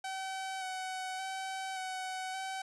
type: tone with vibrato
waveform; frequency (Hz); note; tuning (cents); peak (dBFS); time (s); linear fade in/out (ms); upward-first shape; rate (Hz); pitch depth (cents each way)
sawtooth; 757; F#5; +39; -33; 0.04-2.62; 5; square; 0.87; 17
effects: resampled to 24000 Hz + 12-bit